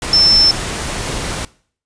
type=tone in noise; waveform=sine; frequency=5320 Hz; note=E8; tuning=15 cents sharp; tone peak=-7 dBFS; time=0.13-0.51 s; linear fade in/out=2 ms; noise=pink; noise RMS=-22 dBFS; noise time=0.02-1.45 s; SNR=+12 dB; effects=noise-tail reverb RT60 0.5 s tail -21 dB re dry + resampled to 22050 Hz